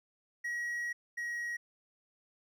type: tone pair in turn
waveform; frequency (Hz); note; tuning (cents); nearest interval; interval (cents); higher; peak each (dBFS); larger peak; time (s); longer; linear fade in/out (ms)
triangle; 1907 / 1899.5; A#6 / A#6; +39 / +32; unison; 7; first; -32 / -33; first; 0.44-0.93 / 1.17-1.57; first; 10
effects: none